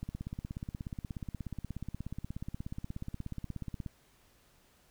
click train, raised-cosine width 5 ms, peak -26 dBFS, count 65, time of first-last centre 0.03-3.862 s, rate 16.7 Hz, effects pink hiss -66 dBFS RMS until 4.9 s

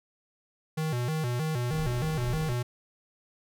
square tone with vibrato, 138.59 Hz, C#3, in tune, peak -28 dBFS, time 0.77-2.63 s, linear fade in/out 10 ms, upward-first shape square, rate 3.2 Hz, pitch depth 220 cents each way
brown noise, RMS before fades -37 dBFS, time 1.72-2.54 s, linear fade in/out 10 ms
effects none

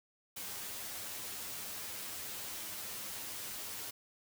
white noise with comb filter, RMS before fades -43 dBFS, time 0.36-3.91 s, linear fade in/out 10 ms, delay 9.7 ms, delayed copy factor +0.7, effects none

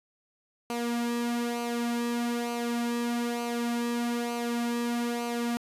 sawtooth tone with flanger, 237.5 Hz, A#3, 33 cents sharp, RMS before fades -30 dBFS, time 0.7-5.57 s, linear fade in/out 0 ms, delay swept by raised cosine 0.56 to 2.86 ms, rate 1.1 Hz, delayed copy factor -0.6, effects resampled to 32000 Hz

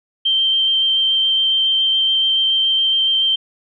sine tone with vibrato, 3136 Hz, G7, in tune, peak -13 dBFS, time 0.25-3.36 s, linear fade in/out 10 ms, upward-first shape triangle, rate 7.1 Hz, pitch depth 10 cents each way, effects none

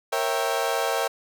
30% pulse chord, A# diminished seventh, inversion none, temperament equal with one note detuned, 466.2 / 548.3 / 659.3 / 784 Hz, A#4 / C#5 / E5 / G5, 0 / -19 / 0 / 0 cents, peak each -26 dBFS, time 0.12-1.08 s, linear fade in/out 10 ms, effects none

